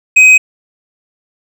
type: tone with hard clipping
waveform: sine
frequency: 2520 Hz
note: D#7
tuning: 21 cents sharp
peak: -3 dBFS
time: 0.16-0.38 s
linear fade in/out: 10 ms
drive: 5 dB
effects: none